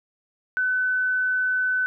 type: tone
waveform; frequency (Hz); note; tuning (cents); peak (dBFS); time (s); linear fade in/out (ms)
sine; 1508; F#6; +32; -20; 0.57-1.86; 0
effects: none